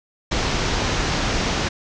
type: low-pass noise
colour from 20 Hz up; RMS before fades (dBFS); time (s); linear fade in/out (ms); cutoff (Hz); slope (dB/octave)
pink; -22; 0.31-1.69; 10; 6600; 48
effects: none